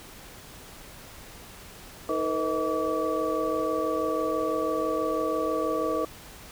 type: tone cluster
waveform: sine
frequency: 316.1 / 454.9 / 501 / 635 / 1148 Hz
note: D#4 / A#4 / B4 / D#5 / D6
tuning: +27 / -42 / +25 / +35 / -40 cents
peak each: -31 dBFS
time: 2.09-6.05 s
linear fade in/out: 2 ms
effects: pink hiss -46 dBFS RMS until 6.51 s